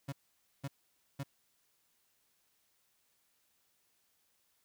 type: tone bursts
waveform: 35% pulse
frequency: 138.59 Hz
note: C#3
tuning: in tune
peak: -35 dBFS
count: 3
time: 0.08-1.235 s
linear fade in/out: 10 ms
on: 45 ms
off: 510 ms
effects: white hiss -75 dBFS RMS until 4.64 s